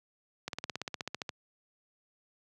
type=slowing click train; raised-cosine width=0.2 ms; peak=-18 dBFS; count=14; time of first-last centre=0.48-1.292 s; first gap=52 ms; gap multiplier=1.03; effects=high-pass 100 Hz 12 dB/octave